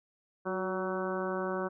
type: harmonic tone with a mistuned harmonic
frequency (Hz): 187.9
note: F#3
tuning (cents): +27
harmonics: 1 / 2 / 3 / 4 / 5 / 6 / 7 / 8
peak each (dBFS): -38 / -35 / -37 / -43 / -42 / -41 / -43 / -42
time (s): 0.45-1.69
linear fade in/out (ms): 20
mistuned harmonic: 2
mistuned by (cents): -31
effects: none